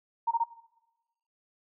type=tone bursts; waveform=sine; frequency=926 Hz; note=A#5; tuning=12 cents flat; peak=-23 dBFS; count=3; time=0.27-0.44 s; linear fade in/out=10 ms; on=42 ms; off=22 ms; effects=noise-tail reverb RT60 1.0 s tail -19 dB re dry